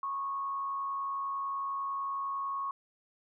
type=tone with frequency modulation; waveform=sine; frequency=1100 Hz; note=C#6; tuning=14 cents flat; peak=-32 dBFS; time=0.03-2.71 s; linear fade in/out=2 ms; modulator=91 Hz; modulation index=0.4; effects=none